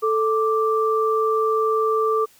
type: tone pair together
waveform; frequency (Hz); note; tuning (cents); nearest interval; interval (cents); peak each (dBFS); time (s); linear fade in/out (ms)
sine; 440 / 1174.7; A4 / D6; 0 / 0; octave + perfect fourth; 1700; -19 / -21; 0.02-2.26; 20
effects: white hiss -54 dBFS RMS until 2.39 s